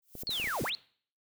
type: noise with exponential growth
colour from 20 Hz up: violet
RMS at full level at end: -37 dBFS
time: 0.02-0.23 s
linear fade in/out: 5 ms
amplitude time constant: 44 ms
type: clicks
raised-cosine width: 2 ms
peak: -31 dBFS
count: 7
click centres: 0.153 / 0.234 / 0.293 / 0.399 / 0.442 / 0.474 / 0.613 s
type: linear two-way sweep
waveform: sine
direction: down then up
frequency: 4435 to 71.5 to 4435 Hz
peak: -31 dBFS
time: 0.27-0.75 s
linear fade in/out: 0 ms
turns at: 0.63 s
type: noise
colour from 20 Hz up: white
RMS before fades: -43 dBFS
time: 0.3-0.7 s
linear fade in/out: 5 ms
effects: noise-tail reverb RT60 0.5 s tail -22 dB re dry